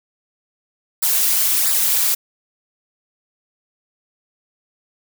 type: noise with flanger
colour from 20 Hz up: blue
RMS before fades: -17 dBFS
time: 1.02-2.15 s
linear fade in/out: 10 ms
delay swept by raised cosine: 0.32 to 4.52 ms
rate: 1.5 Hz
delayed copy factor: -0.7
effects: none